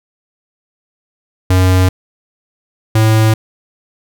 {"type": "tone pair in turn", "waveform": "square", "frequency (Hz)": [92.5, 110], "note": ["F#2", "A2"], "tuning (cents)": [0, 0], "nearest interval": "minor third", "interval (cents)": 300, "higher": "second", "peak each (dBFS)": -8, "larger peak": "neither", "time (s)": [[1.5, 1.89], [2.95, 3.34]], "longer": "neither", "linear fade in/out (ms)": 5, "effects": []}